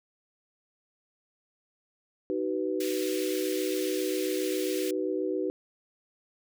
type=chord; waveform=sine; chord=B major; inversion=first; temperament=equal with one note detuned; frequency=311.1 / 378.6 / 493.9 Hz; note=D#4 / F#4 / B4; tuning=0 / +40 / 0 cents; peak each=-32 / -30 / -33 dBFS; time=2.3-5.5 s; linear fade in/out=0 ms
type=high-pass noise; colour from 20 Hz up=pink; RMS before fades=-39 dBFS; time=2.8-4.91 s; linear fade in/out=5 ms; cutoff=2000 Hz; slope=24 dB/octave
effects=none